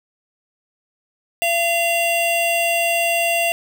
square tone pair together, 680 / 2761 Hz, F5 / F7, -46 / -20 cents, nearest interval 2 octaves, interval 2426 cents, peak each -20 dBFS, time 1.42-3.52 s, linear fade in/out 0 ms, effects none

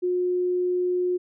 sine tone, 360 Hz, F#4, 47 cents flat, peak -21 dBFS, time 0.02-1.18 s, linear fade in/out 20 ms, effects none

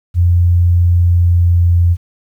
sine tone with pitch glide, 87.31 to 86.61 Hz, F2 to F2, 0 to -14 cents, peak -7 dBFS, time 0.14-1.97 s, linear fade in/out 50 ms, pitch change -14 cents, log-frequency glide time 0.97-1.76 s, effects 8-bit

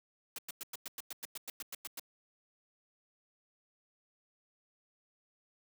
white noise bursts, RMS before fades -42 dBFS, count 14, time 0.36-1.996 s, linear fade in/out 2 ms, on 24 ms, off 100 ms, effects high-pass 200 Hz 12 dB/octave

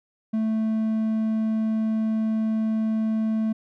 triangle tone with hard clipping, 220 Hz, A3, in tune, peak -22 dBFS, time 0.33-3.53 s, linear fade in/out 10 ms, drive 6 dB, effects none

